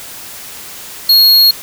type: tone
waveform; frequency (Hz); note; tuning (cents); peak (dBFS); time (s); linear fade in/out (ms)
square; 4299; C8; +46; -5; 1.09-1.51; 5
effects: white hiss -30 dBFS RMS until 1.62 s